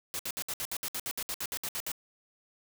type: noise bursts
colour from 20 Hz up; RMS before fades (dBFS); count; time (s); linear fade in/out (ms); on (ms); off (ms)
white; -35; 16; 0.14-1.917; 0; 52; 63
effects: none